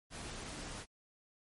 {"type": "tone in noise", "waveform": "sine", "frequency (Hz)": 293.7, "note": "D4", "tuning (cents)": 0, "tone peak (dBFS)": -53, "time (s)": [0.49, 0.71], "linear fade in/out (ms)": 50, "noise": "pink", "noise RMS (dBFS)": -45, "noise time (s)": [0.1, 0.86], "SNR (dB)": -11, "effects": ["MP3 48 kbps"]}